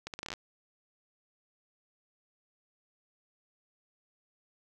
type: accelerating click train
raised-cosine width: 0.2 ms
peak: -21 dBFS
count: 10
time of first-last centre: 0.07-0.338 s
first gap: 68 ms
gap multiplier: 0.77
effects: none